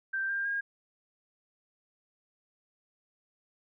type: tone with pitch steps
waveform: sine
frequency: 1568 / 1595.4 / 1623.3 Hz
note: G6 / G6 / G#6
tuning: 0 / +30 / -40 cents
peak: -29 dBFS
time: 0.13-0.61 s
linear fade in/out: 10 ms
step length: 160 ms
effects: none